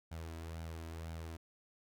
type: tone with flanger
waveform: sawtooth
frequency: 81.8 Hz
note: E2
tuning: 13 cents flat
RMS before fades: -45 dBFS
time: 0.11-1.37 s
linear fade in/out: 10 ms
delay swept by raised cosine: 1.3 to 3.1 ms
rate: 2 Hz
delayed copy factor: +0.5
effects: none